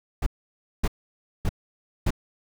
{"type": "noise bursts", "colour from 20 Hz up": "brown", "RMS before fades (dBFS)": -21, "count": 4, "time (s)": [0.22, 2.106], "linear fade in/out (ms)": 5, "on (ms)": 44, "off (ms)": 570, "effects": []}